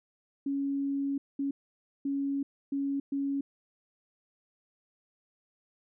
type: tone bursts at uneven times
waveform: sine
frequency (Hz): 278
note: C#4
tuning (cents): +5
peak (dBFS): -28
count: 5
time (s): 0.46-1.18 / 1.39-1.51 / 2.05-2.43 / 2.72-3 / 3.12-3.41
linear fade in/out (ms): 5
effects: none